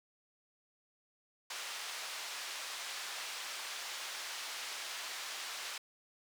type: band-pass noise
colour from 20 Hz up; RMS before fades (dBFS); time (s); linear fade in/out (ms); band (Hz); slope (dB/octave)
white; -43; 1.5-5.78; 5; 760 to 5300; 12
effects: none